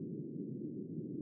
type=band-pass noise; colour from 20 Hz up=white; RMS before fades=-43 dBFS; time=0-1.21 s; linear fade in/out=2 ms; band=130 to 370 Hz; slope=48 dB/octave; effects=none